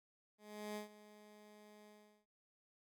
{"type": "tone with ADSR envelope", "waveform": "15% pulse", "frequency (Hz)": 210.2, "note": "G#3", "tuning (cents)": 21, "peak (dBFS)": -36, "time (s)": [0.38, 2.26], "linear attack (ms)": 380, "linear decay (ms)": 120, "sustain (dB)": -17, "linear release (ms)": 380, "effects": []}